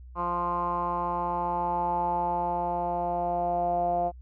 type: tone with low-pass filter sweep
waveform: 10% pulse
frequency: 174.61 Hz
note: F3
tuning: in tune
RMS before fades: -28 dBFS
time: 0.15-4.12 s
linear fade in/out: 50 ms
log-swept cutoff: 1100 to 680 Hz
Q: 7.1
effects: added 62 Hz sine -43 dBFS peak until 4.21 s